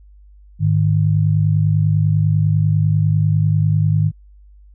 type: tone pair together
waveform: sine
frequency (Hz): 103.83 / 153.9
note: G#2 / D#3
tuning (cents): 0 / -19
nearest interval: perfect fifth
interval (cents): 681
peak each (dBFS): -15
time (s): 0.59-4.12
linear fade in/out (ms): 50
effects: added 50 Hz sine -42 dBFS peak until 4.74 s